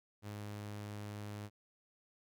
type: tone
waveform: sawtooth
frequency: 103.83 Hz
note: G#2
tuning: in tune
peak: -39 dBFS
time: 0.22-1.5 s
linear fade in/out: 50 ms
effects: none